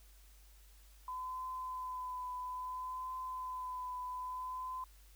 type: tone with vibrato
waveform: sine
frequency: 1012 Hz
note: B5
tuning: 42 cents sharp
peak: -39 dBFS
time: 1.08-4.84 s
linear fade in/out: 2 ms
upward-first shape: triangle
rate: 0.6 Hz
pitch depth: 22 cents each way
effects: added 50 Hz sine -58 dBFS peak until 5.15 s + white hiss -66 dBFS RMS until 5.15 s